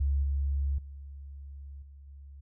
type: tone with level steps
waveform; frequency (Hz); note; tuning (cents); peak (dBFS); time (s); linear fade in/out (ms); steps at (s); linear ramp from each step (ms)
sine; 69.7; C#2; +10; -24 / -26 / -41 / -47 / -45; 0-2.41; 10; 0.23 / 0.78 / 1.82 / 2.07; 5
effects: none